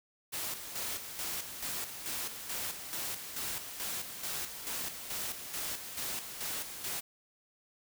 white noise with tremolo, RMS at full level -37 dBFS, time 0.32-7.01 s, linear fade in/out 20 ms, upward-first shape square, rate 2.3 Hz, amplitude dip 55%, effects none

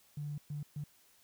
triangle tone bursts at uneven times, 146.83 Hz, D3, in tune, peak -33 dBFS, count 3, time 0.17-0.38 / 0.5-0.63 / 0.76-0.84 s, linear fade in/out 5 ms, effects tanh soft clip ceiling -35 dBFS + white hiss -66 dBFS RMS until 1.23 s

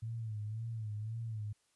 sine tone with vibrato, 110 Hz, A2, in tune, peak -37 dBFS, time 0.02-1.53 s, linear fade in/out 10 ms, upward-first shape sine, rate 1.9 Hz, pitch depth 83 cents each way, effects white hiss -75 dBFS RMS until 1.75 s + resampled to 24000 Hz

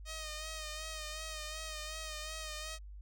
5% pulse tone with vibrato, 622.3 Hz, D#5, in tune, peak -30 dBFS, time 0.05-2.79 s, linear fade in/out 50 ms, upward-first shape sine, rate 2.7 Hz, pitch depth 37 cents each way, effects added 50 Hz sine -46 dBFS peak until 3.01 s

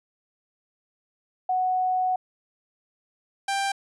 sine / sawtooth tone pair in turn, 740 / 789.3 Hz, F#5 / G5, 0 / +12 cents, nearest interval minor second, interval 112 cents, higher second, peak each -21 / -20 dBFS, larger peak second, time 1.49-2.16 / 3.48-3.72 s, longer first, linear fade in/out 5 ms, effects resampled to 24000 Hz

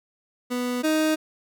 30% pulse tone pair in turn, 246.9 / 311.9 Hz, B3 / D#4, 0 / +4 cents, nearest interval major third, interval 404 cents, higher second, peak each -22 / -17 dBFS, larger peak second, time 0.5-0.83 / 0.83-1.16 s, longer neither, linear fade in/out 20 ms, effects none

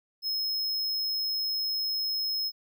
square tone, 5160 Hz, E8, 38 cents flat, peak -28 dBFS, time 0.22-2.52 s, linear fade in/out 50 ms, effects none

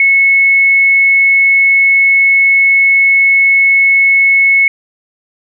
sine tone, 2196 Hz, C#7, 17 cents flat, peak -5 dBFS, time 0-4.68 s, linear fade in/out 2 ms, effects none

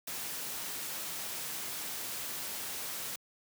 white noise, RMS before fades -39 dBFS, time 0.07-3.16 s, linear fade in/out 5 ms, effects high-pass 100 Hz 12 dB/octave

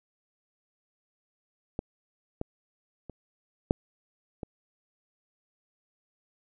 clicks, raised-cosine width 2 ms, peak -17 / -18 / -27 / -8 / -22 dBFS, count 5, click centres 1.791 / 2.414 / 3.097 / 3.709 / 4.432 s, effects none

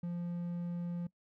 triangle tone, 173.6 Hz, F3, 10 cents flat, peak -33 dBFS, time 0.03-1.07 s, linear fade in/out 5 ms, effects noise-tail reverb RT60 0.1 s tail -21 dB re dry

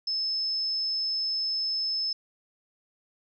sine tone, 5230 Hz, E8, 15 cents flat, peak -26 dBFS, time 0.07-2.13 s, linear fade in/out 5 ms, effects none

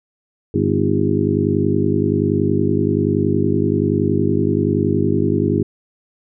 harmonic tone with a mistuned harmonic, 50.6 Hz, G#1, 44 cents flat, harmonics 2 / 3 / 4 / 5 / 6 / 7 / 8, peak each -22 / -22 / -22 / -22 / -22 / -22 / -22 dBFS, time 0.54-5.63 s, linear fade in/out 5 ms, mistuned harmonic 6, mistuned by +60 cents, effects none

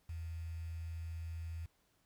sine tone with quantisation, 82.41 Hz, E2, in tune, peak -40 dBFS, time 0.09-1.66 s, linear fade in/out 5 ms, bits 10, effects pink hiss -75 dBFS RMS until 2.05 s

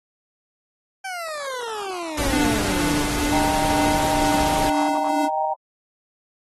20% pulse exponential sweep, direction down, 784 to 144.9 Hz, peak -23 dBFS, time 1.04-3.03 s, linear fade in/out 10 ms
pink noise, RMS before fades -26 dBFS, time 2.17-4.7 s, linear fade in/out 5 ms
square tone with tremolo, 293.7 Hz, D4, in tune, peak -21 dBFS, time 2.29-5.29 s, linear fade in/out 50 ms, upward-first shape triangle, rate 2.1 Hz, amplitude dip 70%
sine chord, Eb major, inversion none, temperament equal, 622.3 / 784 / 932.3 Hz, Eb5 / G5 / Bb5, 0 / 0 / 0 cents, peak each -27 / -24 / -25 dBFS, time 3.32-5.54 s, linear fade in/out 10 ms
effects AAC 32 kbps

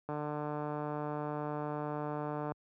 click train, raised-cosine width 1 ms, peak -24 dBFS, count 363, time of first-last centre 0.09-2.52 s, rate 149 Hz, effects high-pass 80 Hz 12 dB/octave

